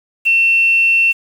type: tone with quantisation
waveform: sine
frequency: 2700 Hz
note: E7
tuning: 41 cents sharp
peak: -9 dBFS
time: 0.25-1.13 s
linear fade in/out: 20 ms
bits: 6
effects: none